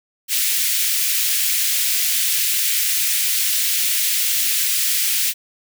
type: high-pass noise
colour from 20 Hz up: white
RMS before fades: -19 dBFS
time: 0.28-5.34 s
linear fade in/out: 50 ms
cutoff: 2000 Hz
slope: 24 dB/octave
effects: none